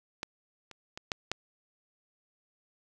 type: clicks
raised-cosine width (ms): 0.2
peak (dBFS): -17 / -29 / -23 / -13 / -13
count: 5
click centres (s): 0.231 / 0.713 / 0.975 / 1.118 / 1.316
effects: none